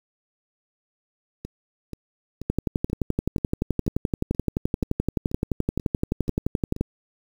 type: two click trains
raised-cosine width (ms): 3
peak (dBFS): -9 / -21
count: 51 / 12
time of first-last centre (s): 2.5-6.81 / 1.45-6.764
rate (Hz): 11.6 / 2.07
effects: 7-bit